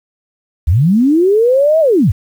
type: linear two-way sweep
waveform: sine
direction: up then down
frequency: 65.41 to 657 to 65.41 Hz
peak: -7 dBFS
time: 0.67-2.12 s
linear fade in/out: 10 ms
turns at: 1.8 s
effects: 7-bit